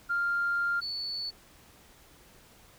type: tone pair in turn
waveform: sine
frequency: 1396.9 / 4454 Hz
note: F6 / C#8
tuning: 0 / +7 cents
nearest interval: octave + minor sixth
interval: 2007 cents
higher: second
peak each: -25 / -32 dBFS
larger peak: first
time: 0.09-0.81 / 0.81-1.31 s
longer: first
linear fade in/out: 20 ms
effects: tanh soft clip ceiling -21 dBFS + pink hiss -57 dBFS RMS until 2.78 s